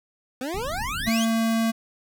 25% pulse exponential sweep, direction up, 244.3 to 3464 Hz, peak -24 dBFS, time 0.41-1.25 s, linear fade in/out 2 ms
pink low-pass noise, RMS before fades -35 dBFS, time 0.54-1.09 s, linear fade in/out 0 ms, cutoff 260 Hz, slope 24 dB/octave
square tone, 226.1 Hz, A3, 47 cents sharp, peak -21 dBFS, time 1.06-1.72 s, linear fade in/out 20 ms
effects none

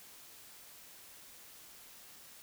silence, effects white hiss -55 dBFS RMS until 2.42 s

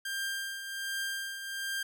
sawtooth tone with tremolo, 1592 Hz, G6, 26 cents sharp, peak -28 dBFS, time 0.05-1.83 s, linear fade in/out 5 ms, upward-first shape triangle, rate 1.3 Hz, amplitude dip 60%, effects none

